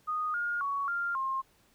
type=tone with pitch steps; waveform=sine; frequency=1238 / 1422 / 1119 / 1395 / 1065 Hz; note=D#6 / F6 / C#6 / F6 / C6; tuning=-9 / +31 / +16 / -2 / +30 cents; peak=-29 dBFS; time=0.07-1.42 s; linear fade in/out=20 ms; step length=270 ms; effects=pink hiss -66 dBFS RMS until 1.74 s